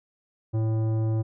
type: tone with tanh clipping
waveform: triangle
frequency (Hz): 110.8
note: A2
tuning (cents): +13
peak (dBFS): -24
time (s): 0.53-1.23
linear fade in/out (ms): 20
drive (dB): 17
effects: none